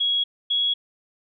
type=tone pair in turn; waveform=sine; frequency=3322 / 3337 Hz; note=G#7 / G#7; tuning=0 / +8 cents; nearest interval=unison; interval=8 cents; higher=second; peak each=-19 dBFS; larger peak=neither; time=0-0.24 / 0.5-0.74 s; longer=neither; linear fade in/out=10 ms; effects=none